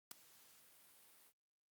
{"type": "noise with ADSR envelope", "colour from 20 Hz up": "white", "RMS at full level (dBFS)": -43, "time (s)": [0.11, 1.33], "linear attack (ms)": 4, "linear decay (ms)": 5, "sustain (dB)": -23, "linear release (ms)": 58, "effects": ["high-pass 100 Hz 12 dB/octave", "Opus 48 kbps"]}